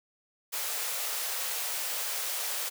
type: high-pass noise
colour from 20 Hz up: white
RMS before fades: -33 dBFS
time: 0.52-2.7 s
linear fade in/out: 20 ms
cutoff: 440 Hz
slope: 48 dB/octave
effects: none